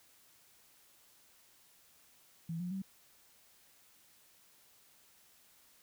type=tone with pitch steps; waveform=sine; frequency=165.4 / 178.3 / 192.2 Hz; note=E3 / F3 / G3; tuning=+6 / +36 / -34 cents; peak=-36 dBFS; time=2.49-2.82 s; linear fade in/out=5 ms; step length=110 ms; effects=white hiss -65 dBFS RMS until 5.82 s